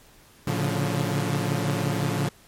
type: tone cluster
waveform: sawtooth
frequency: 112 / 139.7 / 145.4 / 176.8 Hz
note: A2 / C#3 / D3 / F3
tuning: +31 / +14 / -17 / +22 cents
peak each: -25 dBFS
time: 0.47-2.29 s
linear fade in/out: 5 ms
effects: pink hiss -54 dBFS RMS until 2.47 s + MP3 64 kbps